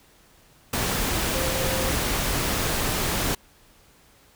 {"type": "tone in noise", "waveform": "sine", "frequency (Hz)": 524, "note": "C5", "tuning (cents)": 2, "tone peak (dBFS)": -29, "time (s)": [1.34, 1.91], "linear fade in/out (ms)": 5, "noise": "pink", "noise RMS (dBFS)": -25, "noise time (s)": [0.73, 3.35], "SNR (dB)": -7, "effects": ["pink hiss -56 dBFS RMS until 4.35 s"]}